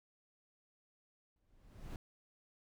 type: noise with exponential growth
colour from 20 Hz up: brown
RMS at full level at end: -41 dBFS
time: 1.36-1.96 s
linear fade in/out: 2 ms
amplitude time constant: 130 ms
effects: none